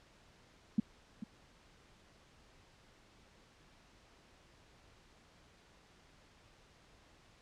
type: tone with echo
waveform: sine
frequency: 216.3 Hz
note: A3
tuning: 29 cents flat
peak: -24 dBFS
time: 0.78-0.8 s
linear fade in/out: 5 ms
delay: 440 ms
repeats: 1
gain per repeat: -14 dB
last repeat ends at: 1.24 s
effects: pink hiss -64 dBFS RMS until 7.41 s + low-pass 6000 Hz 12 dB/octave